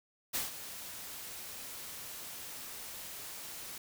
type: noise with ADSR envelope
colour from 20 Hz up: white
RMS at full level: -33 dBFS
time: 0.33-3.78 s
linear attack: 21 ms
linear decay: 150 ms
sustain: -12 dB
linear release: 3 ms
effects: none